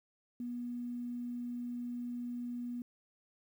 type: tone with quantisation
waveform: sine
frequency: 242.2 Hz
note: B3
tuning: 34 cents flat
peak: -37 dBFS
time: 0.4-2.82 s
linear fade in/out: 2 ms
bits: 11
effects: none